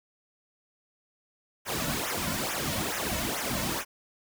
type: noise with flanger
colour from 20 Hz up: pink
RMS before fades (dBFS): -31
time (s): 1.65-3.85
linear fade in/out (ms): 50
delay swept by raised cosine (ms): 0.22 to 2.52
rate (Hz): 2.3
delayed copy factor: -0.9
effects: none